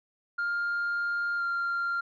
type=tone with pitch glide; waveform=sine; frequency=1404 to 1388.7 Hz; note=F6 to F6; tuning=+9 to -10 cents; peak=-25 dBFS; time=0.38-2.01 s; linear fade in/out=10 ms; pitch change=-19 cents; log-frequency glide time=1.37-1.42 s; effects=tanh soft clip ceiling -25 dBFS